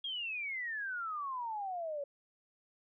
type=exponential sweep; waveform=sine; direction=down; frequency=3299 to 554.4 Hz; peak=-36 dBFS; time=0.04-2.04 s; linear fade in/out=5 ms; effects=none